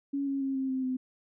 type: tone with pitch steps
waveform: sine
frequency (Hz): 279.4 / 274.8 / 270.2 / 265.7 / 261.3 / 257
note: C#4 / C#4 / C#4 / C4 / C4 / C4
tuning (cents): +14 / -15 / -44 / +27 / -2 / -31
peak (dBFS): -28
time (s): 0.13-0.97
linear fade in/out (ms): 10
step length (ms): 140
effects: none